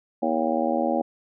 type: harmonic tone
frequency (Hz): 79.7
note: D#2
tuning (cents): +42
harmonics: 3 / 4 / 5 / 6 / 7 / 8 / 9 / 10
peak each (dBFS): -27 / -28 / -36 / -35 / -26 / -38 / -29 / -29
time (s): 0.22-1.02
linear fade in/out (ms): 10
effects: none